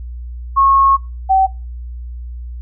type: tone pair in turn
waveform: sine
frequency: 1092 / 766.4 Hz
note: C#6 / G5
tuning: -26 / -39 cents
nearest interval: tritone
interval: 613 cents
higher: first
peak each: -8 dBFS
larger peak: neither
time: 0.56-0.97 / 1.29-1.47 s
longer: first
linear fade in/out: 20 ms
effects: noise-tail reverb RT60 0.3 s tail -23 dB re dry + added 60 Hz sine -25 dBFS peak until 2.61 s